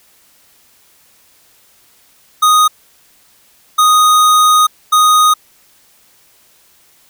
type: tone bursts at uneven times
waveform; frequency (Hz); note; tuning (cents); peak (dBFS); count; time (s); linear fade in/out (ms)
square; 1243; D#6; -2; -7; 3; 2.42-2.68 / 3.78-4.67 / 4.92-5.34; 10
effects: white hiss -50 dBFS RMS until 7.09 s